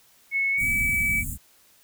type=tone with pitch glide; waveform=sine; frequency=2198 to 2294 Hz; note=C#7 to D7; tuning=-15 to -41 cents; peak=-21 dBFS; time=0.31-1.24 s; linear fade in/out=50 ms; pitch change=+74 cents; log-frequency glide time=0.52-0.68 s
type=band-stop noise; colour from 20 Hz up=pink; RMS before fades=-31 dBFS; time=0.57-1.38 s; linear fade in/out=50 ms; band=270 to 7000 Hz; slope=96 dB/octave
effects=white hiss -58 dBFS RMS until 1.83 s